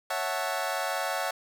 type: chord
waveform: 25% pulse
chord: F# minor seventh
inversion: second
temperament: equal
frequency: 554.4 / 659.3 / 740 / 880 Hz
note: C#5 / E5 / F#5 / A5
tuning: 0 / 0 / 0 / 0 cents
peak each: -31 / -30 / -29 / -32 dBFS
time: 0.1-1.31 s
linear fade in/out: 5 ms
effects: none